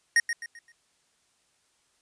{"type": "tone with echo", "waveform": "square", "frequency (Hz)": 1864.7, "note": "A#6", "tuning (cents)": 0, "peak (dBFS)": -18, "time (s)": [0.16, 0.2], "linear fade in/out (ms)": 2, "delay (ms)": 130, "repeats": 4, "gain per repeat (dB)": -9, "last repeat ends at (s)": 0.72, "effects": ["white hiss -69 dBFS RMS until 2.01 s", "resampled to 22050 Hz"]}